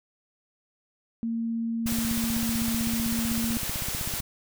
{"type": "tone", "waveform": "sine", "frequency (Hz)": 229.2, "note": "A#3", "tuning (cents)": -29, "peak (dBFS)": -26, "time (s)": [1.23, 3.57], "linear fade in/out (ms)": 0}
{"type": "noise", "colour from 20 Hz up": "white", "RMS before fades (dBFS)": -32, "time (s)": [1.86, 4.21], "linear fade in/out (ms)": 10}
{"type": "click train", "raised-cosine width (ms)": 5, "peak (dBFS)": -22, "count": 38, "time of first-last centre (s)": [1.86, 4.202], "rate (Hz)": 15.8}
{"effects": []}